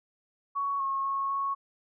sine tone with pitch steps, 1117 / 1088 / 1096 / 1104 Hz, C#6 / C#6 / C#6 / C#6, +13 / -33 / -20 / -7 cents, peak -27 dBFS, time 0.55-1.55 s, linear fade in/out 20 ms, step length 250 ms, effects none

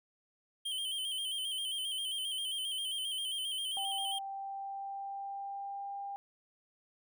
square tone with vibrato, 3122 Hz, G7, 8 cents flat, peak -35 dBFS, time 0.65-4.19 s, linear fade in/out 10 ms, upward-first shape square, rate 7.5 Hz, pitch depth 46 cents each way
sine tone with pitch glide, 784 to 798.2 Hz, G5 to G5, 0 to +31 cents, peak -38 dBFS, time 3.77-6.16 s, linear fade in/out 0 ms, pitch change +31 cents, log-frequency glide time 4.25-5.96 s
effects none

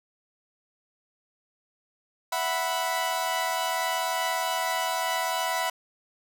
sawtooth chord, E suspended second, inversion none, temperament equal, 659.3 / 740 / 987.8 Hz, E5 / F#5 / B5, 0 / 0 / 0 cents, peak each -28 / -27 / -25 dBFS, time 2.32-5.7 s, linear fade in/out 5 ms, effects none

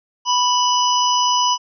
harmonic tone with a mistuned harmonic, 987.8 Hz, B5, in tune, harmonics 1 / 3 / 5 / 6, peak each -16 / -21 / -23 / -24 dBFS, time 0.25-1.58 s, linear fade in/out 50 ms, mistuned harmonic 5, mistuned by +42 cents, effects none

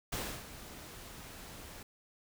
pink noise with ADSR envelope, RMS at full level -36 dBFS, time 0.12-1.83 s, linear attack 9 ms, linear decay 300 ms, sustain -13 dB, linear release 4 ms, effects none

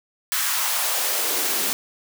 white noise with high-pass filter sweep, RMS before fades -23 dBFS, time 0.32-1.73 s, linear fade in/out 0 ms, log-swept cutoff 1400 to 230 Hz, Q 1.7, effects none

